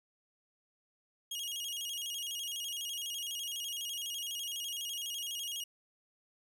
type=tone with vibrato; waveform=sawtooth; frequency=3062 Hz; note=G7; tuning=41 cents flat; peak=-34 dBFS; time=1.31-5.64 s; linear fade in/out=5 ms; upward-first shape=square; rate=12 Hz; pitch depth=110 cents each way; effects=none